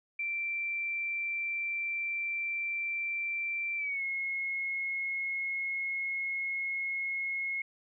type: tone with pitch glide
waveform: sine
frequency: 2349 to 2167 Hz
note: D7 to C#7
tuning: 0 to -40 cents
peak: -31 dBFS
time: 0.19-7.62 s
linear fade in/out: 5 ms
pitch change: -140 cents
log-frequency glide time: 3.77-4.03 s
effects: none